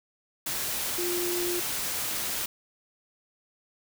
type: tone in noise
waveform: sine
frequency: 351.9 Hz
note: F4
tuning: 13 cents sharp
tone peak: -29 dBFS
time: 0.98-1.6 s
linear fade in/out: 5 ms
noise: white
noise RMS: -31 dBFS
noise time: 0.46-2.46 s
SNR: -1 dB
effects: none